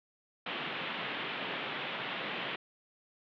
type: band-pass noise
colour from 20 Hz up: white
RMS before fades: -38 dBFS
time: 0.46-2.56 s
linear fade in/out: 5 ms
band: 130 to 3400 Hz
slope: 48 dB/octave
effects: none